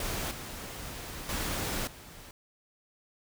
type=noise with level steps; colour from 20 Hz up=pink; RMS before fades=-34 / -41 / -33 / -49 dBFS; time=0-2.31 s; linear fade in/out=2 ms; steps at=0.31 / 1.29 / 1.87 s; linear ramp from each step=2 ms; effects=none